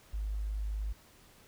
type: tone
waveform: sine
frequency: 51.91 Hz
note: G#1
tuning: in tune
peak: -32 dBFS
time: 0.13-0.93 s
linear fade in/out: 10 ms
effects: pink hiss -60 dBFS RMS until 1.47 s